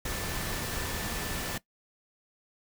sine tone in noise, 1760 Hz, A6, in tune, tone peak -45 dBFS, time 0.05-1.58 s, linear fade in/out 5 ms, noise pink, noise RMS -34 dBFS, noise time 0.05-1.58 s, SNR -14 dB, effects noise-tail reverb RT60 0.1 s tail -18 dB re dry

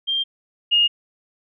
sine tone pair in turn, 3185 / 2848 Hz, G7 / F7, +27 / +33 cents, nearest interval major second, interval 194 cents, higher first, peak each -19 / -13 dBFS, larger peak second, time 0.07-0.24 / 0.71-0.88 s, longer neither, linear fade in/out 20 ms, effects none

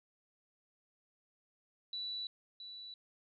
sine tone with echo, 3951 Hz, B7, in tune, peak -38 dBFS, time 1.93-2.27 s, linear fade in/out 2 ms, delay 670 ms, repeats 1, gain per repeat -8 dB, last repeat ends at 2.94 s, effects none

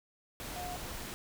sine tone in noise, 717 Hz, F5, 45 cents sharp, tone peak -40 dBFS, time 0.56-0.76 s, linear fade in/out 0 ms, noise pink, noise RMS -42 dBFS, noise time 0.4-1.14 s, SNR -1 dB, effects none

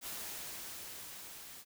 white noise with level ramp, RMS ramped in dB -42 to -51 dBFS, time 0.01-1.65 s, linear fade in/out 50 ms, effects none

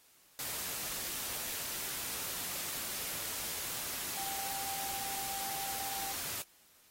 sine tone in noise, 784 Hz, G5, in tune, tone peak -43 dBFS, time 4.17-6.12 s, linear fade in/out 0 ms, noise white, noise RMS -39 dBFS, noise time 0.39-6.42 s, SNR -7 dB, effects white hiss -64 dBFS RMS until 6.9 s + AAC 48 kbps

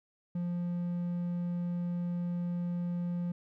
triangle tone, 174.9 Hz, F3, 3 cents sharp, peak -29 dBFS, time 0.35-3.32 s, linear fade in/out 5 ms, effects none

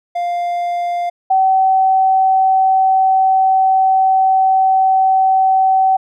triangle / sine tone pair in turn, 699 / 762.7 Hz, F5 / G5, +1 / -48 cents, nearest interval major second, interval 151 cents, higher second, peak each -14 / -9 dBFS, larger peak second, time 0.15-1.1 / 1.3-5.97 s, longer second, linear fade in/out 10 ms, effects none

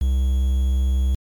triangle tone with quantisation, 65.41 Hz, C2, in tune, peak -14 dBFS, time 0.01-1.15 s, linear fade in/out 5 ms, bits 7, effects MP3 96 kbps

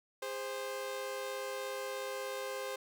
sawtooth tone pair together, 406.7 / 523.3 Hz, G#4 / C5, -36 / 0 cents, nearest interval major third, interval 436 cents, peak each -39 / -35 dBFS, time 0.22-2.76 s, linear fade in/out 5 ms, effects none

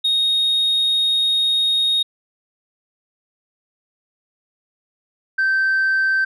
sine tone pair in turn, 3729 / 1553.9 Hz, A#7 / G6, 0 / -16 cents, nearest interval octave + minor third, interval 1516 cents, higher first, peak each -13 dBFS, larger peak neither, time 0.04-2.03 / 5.38-6.25 s, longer first, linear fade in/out 10 ms, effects tanh soft clip ceiling -13 dBFS

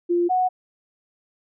sine tone pair in turn, 348 / 737.4 Hz, F4 / F#5, -6 / -6 cents, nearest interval octave + minor second, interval 1300 cents, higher second, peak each -17 dBFS, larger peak neither, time 0.09-0.29 / 0.29-0.49 s, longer neither, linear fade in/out 20 ms, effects none

